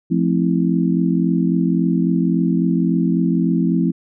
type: chord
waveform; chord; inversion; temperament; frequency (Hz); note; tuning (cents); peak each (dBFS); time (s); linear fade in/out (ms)
sine; F major seventh; none; just; 174.61 / 218.3 / 261.9 / 327.4; F3 / A3 / C4 / E4; 0 / -13 / +2 / -12; -17 / -22 / -20 / -22; 0.1-3.92; 20
effects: none